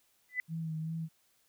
sine tone with exponential growth, 2000 Hz, B6, 21 cents sharp, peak -26 dBFS, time 0.29-0.4 s, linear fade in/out 1 ms, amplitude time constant 23 ms
sine tone with vibrato, 160.6 Hz, E3, 45 cents flat, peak -34 dBFS, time 0.48-1.09 s, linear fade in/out 50 ms, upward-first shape sine, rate 2.6 Hz, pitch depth 33 cents each way
effects white hiss -71 dBFS RMS until 1.48 s

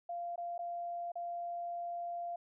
sine tone with dropouts, 693 Hz, F5, 14 cents flat, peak -37 dBFS, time 0.09-2.36 s, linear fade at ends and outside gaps 5 ms, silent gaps 0.359-0.378 / 0.58-0.59 / 1.119-1.155 s, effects none

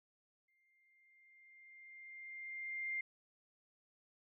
sine tone with exponential growth, 2105 Hz, C7, 10 cents sharp, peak -36 dBFS, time 0.48-3.01 s, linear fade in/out 5 ms, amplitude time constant 550 ms, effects none

